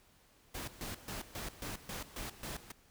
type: noise with tremolo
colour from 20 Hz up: pink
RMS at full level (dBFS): -42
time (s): 0.54-2.72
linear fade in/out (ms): 10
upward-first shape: square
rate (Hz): 3.7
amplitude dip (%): 80
effects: pink hiss -66 dBFS RMS until 2.9 s